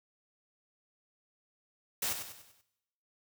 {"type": "noise with echo", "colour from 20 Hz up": "white", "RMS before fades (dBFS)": -33, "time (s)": [2.02, 2.13], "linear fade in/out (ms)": 5, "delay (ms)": 97, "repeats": 5, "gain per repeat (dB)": -7, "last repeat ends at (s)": 2.615, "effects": ["noise-tail reverb RT60 0.9 s tail -18 dB re dry"]}